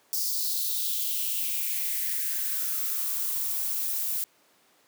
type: noise with high-pass filter sweep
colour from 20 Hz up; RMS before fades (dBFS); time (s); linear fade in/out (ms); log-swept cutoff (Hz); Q
violet; -29; 0.13-4.24; 0; 5200 to 600; 3.9
effects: pink hiss -62 dBFS RMS until 4.87 s + high-pass 300 Hz 12 dB/octave